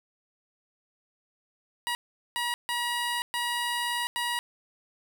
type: tone bursts at uneven times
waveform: 15% pulse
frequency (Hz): 959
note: A#5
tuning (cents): +49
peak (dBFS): -21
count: 5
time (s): 1.87-1.95 / 2.36-2.54 / 2.69-3.22 / 3.34-4.07 / 4.16-4.39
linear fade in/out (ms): 0
effects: none